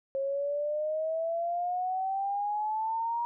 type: exponential sweep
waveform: sine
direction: up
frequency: 539 to 951 Hz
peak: -28 dBFS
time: 0.15-3.25 s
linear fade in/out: 0 ms
effects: none